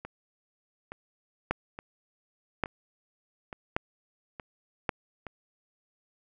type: two click trains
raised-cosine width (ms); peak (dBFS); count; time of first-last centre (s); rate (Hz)
0.5; -11 / -24; 4 / 7; 1.51-4.892 / 0.05-5.267; 0.887 / 1.15
effects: none